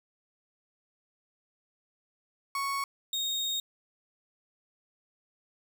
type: tone pair in turn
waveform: 35% pulse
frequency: 1108.7 / 3717 Hz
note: C#6 / A#7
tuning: 0 / -6 cents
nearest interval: octave + major sixth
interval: 2094 cents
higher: second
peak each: -28 / -27 dBFS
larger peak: second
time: 2.55-2.84 / 3.13-3.6 s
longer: second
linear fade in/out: 2 ms
effects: none